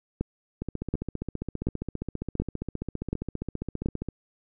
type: two click trains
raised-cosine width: 3 ms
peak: -14 / -18 dBFS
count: 6 / 53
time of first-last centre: 0.21-3.86 / 0.62-4.087 s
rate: 1.37 / 15 Hz
effects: none